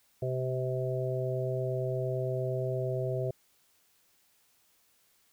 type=harmonic tone; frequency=128.7 Hz; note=C3; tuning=28 cents flat; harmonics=1 / 3 / 4 / 5; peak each=-32 / -35 / -37 / -36 dBFS; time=0.22-3.31 s; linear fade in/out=5 ms; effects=white hiss -68 dBFS RMS until 5.32 s